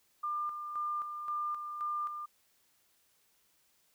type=tone with tremolo; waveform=sine; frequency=1199 Hz; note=D6; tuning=36 cents sharp; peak=-32 dBFS; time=0.23-2.26 s; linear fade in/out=10 ms; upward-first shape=square; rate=1.9 Hz; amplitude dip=50%; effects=white hiss -71 dBFS RMS until 3.94 s